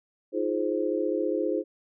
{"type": "chord", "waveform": "sine", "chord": "F minor seventh", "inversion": "third", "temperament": "just", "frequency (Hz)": [314.3, 349.2, 419.1, 523.8], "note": ["Eb4", "F4", "Ab4", "C5"], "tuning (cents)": [18, 0, 16, 2], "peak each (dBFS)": -30, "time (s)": [0.32, 1.64], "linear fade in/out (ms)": 50, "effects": []}